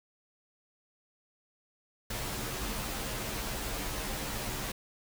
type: noise with comb filter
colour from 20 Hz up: pink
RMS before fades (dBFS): -36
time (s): 2.1-4.72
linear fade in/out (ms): 5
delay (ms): 12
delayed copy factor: -0.8
effects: none